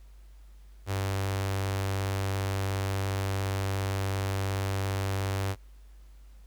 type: tone with notch filter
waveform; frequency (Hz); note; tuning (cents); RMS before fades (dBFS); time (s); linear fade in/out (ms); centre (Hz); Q
sawtooth; 97.2; G2; -14; -30; 0.86-5.56; 50; 220; 1.2
effects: added 50 Hz sine -48 dBFS peak until 6.46 s + pink hiss -66 dBFS RMS until 6.46 s